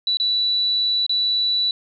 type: tone with dropouts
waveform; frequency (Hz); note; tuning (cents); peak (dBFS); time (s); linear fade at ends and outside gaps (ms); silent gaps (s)
sine; 3951; B7; 0; -17; 0.07-1.71; 2; 0.171-0.199 / 1.065-1.094
effects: none

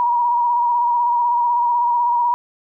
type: tone with vibrato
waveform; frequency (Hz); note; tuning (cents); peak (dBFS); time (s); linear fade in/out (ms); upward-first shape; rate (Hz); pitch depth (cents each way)
sine; 958; A#5; +47; -14; 0-2.34; 0; square; 16; 27
effects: none

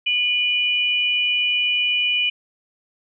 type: tone pair together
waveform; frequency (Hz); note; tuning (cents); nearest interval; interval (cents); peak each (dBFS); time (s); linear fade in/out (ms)
sine; 2448 / 2960; D#7 / F#7; -29 / 0; minor third; 329; -20; 0.06-2.3; 10
effects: none

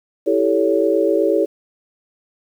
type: chord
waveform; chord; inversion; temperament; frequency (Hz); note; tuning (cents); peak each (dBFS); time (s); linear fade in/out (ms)
sine; A dominant seventh; second; equal with one note detuned; 329.6 / 392 / 440 / 562.1; E4 / G4 / A4 / C#5; 0 / 0 / 0 / +24; -19; 0.26-1.46; 20
effects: 8-bit

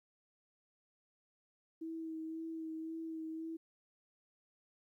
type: tone with vibrato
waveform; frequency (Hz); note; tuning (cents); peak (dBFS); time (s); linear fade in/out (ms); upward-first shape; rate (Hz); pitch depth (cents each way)
sine; 322.4; E4; -38; -40; 1.81-3.57; 10; sine; 1.9; 20
effects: 13-bit

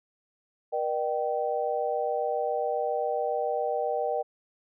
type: tone cluster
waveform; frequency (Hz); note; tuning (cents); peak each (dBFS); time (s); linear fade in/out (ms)
sine; 477.7 / 605 / 774; A#4 / D#5 / G5; +42 / -49 / -22; -30; 0.72-4.23; 20
effects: none

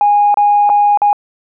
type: tone with dropouts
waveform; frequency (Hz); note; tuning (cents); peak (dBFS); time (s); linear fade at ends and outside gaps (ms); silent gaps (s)
sine; 823; G#5; -16; -6; 0.01-1.13; 1; 0.343-0.372 / 0.693-0.699 / 0.974-1.018
effects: tanh soft clip ceiling -2 dBFS

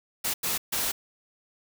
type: noise bursts at uneven times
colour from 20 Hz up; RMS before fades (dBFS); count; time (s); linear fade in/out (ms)
white; -28; 3; 0.24-0.34 / 0.43-0.58 / 0.72-0.92; 10
effects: none

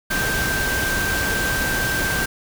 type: tone in noise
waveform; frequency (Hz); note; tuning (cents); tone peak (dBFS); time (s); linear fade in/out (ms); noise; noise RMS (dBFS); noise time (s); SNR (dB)
sine; 1568; G6; 0; -22; 0.1-2.26; 10; pink; -24; 0.1-2.26; -1
effects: none

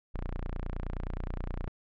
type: tone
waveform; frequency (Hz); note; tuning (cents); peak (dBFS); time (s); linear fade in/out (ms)
sawtooth; 29.62; A#0; +29; -29; 0.14-1.68; 0
effects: low-pass 2000 Hz 12 dB/octave

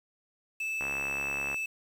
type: tone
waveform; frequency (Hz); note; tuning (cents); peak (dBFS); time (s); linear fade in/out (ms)
triangle; 2627; E7; -7; -29; 0.6-1.66; 5
type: click train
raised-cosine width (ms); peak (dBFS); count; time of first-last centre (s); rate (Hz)
0.5; -23; 52; 0.81-1.544; 69.5
effects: 8-bit

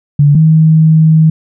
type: tone pair in turn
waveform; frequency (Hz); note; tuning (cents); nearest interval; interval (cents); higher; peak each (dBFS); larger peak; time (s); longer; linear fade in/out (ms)
sine; 144.9 / 158.45; D3 / D#3; -23 / +32; major second; 155; second; -3; neither; 0.19-0.35 / 0.35-1.3; second; 5
effects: none

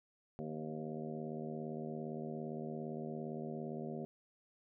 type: harmonic tone with a mistuned harmonic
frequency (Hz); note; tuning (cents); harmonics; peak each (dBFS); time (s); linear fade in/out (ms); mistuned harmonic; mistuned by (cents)
77.5; D#2; -6; 2 / 3 / 4 / 5 / 6 / 7 / 8 / 9; -46 / -44 / -54 / -46 / -53 / -51 / -53 / -52; 0.39-4.05; 0; 6; +40
effects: none

